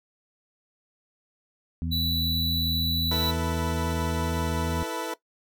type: harmonic tone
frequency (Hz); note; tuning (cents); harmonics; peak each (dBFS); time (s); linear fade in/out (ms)
82.41; E2; 0; 1 / 2 / 3; -29 / -32 / -34; 1.82-4.83; 0
type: tone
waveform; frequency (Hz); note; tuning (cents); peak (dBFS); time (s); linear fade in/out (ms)
square; 3951; B7; 0; -26; 1.91-3.32; 20
type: chord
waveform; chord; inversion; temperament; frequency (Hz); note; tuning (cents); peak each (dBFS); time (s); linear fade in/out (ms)
20% pulse; E suspended fourth; none; equal with one note detuned; 327.5 / 440 / 493.9; E4 / A4 / B4; -11 / 0 / 0; -29; 3.11-5.14; 5
effects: noise-tail reverb RT60 0.1 s tail -17 dB re dry